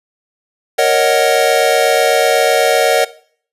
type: chord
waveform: square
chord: D# minor seventh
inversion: second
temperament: equal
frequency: 466.2 / 554.4 / 622.3 / 740 Hz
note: A#4 / C#5 / D#5 / F#5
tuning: 0 / 0 / 0 / 0 cents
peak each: -16 dBFS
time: 0.78-3.05 s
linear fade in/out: 10 ms
effects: noise-tail reverb RT60 0.5 s tail -18 dB re dry + resampled to 32000 Hz